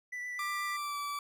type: tone with vibrato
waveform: triangle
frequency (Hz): 1975.5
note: B6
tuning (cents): 0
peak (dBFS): -35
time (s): 0.12-0.77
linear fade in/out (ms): 10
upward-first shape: triangle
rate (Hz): 8.3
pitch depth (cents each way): 15
type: tone with pitch glide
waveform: 40% pulse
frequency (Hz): 1185 to 1155.9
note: D6 to D6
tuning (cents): +15 to -28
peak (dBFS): -34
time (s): 0.39-1.19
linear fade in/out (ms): 2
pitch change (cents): -43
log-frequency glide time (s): 0.69-0.98
effects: none